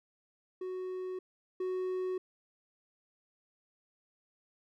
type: tone pair in turn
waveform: triangle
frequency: 370 / 370 Hz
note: F#4 / F#4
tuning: 0 / 0 cents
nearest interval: unison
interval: 0 cents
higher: neither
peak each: -34 / -30 dBFS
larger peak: second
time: 0.61-1.19 / 1.6-2.18 s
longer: neither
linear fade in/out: 5 ms
effects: none